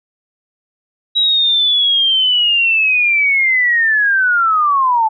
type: linear sweep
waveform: sine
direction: down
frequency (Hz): 3876 to 857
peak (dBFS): -10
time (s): 1.15-5.09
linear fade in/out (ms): 20
effects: none